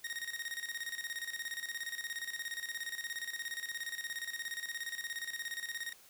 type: tone with tremolo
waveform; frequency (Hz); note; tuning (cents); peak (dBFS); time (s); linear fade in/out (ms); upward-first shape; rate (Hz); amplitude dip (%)
sawtooth; 1864.7; A#6; 0; -33; 0.04-5.93; 5; square; 17; 70
effects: white hiss -60 dBFS RMS until 6.09 s